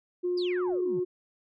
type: tone with pitch glide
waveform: sine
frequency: 357 to 361.8 Hz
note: F4 to F#4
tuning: +38 to -39 cents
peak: -25 dBFS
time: 0.23-1.05 s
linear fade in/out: 20 ms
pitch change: +23 cents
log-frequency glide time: 0.41-0.61 s
type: exponential sweep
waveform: sine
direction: down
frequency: 5120 to 138.59 Hz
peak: -35 dBFS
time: 0.37-1 s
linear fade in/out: 10 ms
effects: tanh soft clip ceiling -20 dBFS